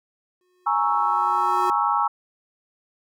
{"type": "tone with exponential growth", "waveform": "square", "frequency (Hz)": 363, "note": "F#4", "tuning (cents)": -33, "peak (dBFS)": -27, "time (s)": [0.41, 1.7], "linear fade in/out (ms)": 1, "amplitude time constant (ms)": 280}
{"type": "chord", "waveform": "sine", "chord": "A# half-diminished seventh", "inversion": "third", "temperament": "equal", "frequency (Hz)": [830.6, 932.3, 1108.7, 1318.5], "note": ["G#5", "A#5", "C#6", "E6"], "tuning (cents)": [0, 0, 0, 0], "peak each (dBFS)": -24, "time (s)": [0.66, 2.08], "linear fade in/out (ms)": 10}
{"effects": []}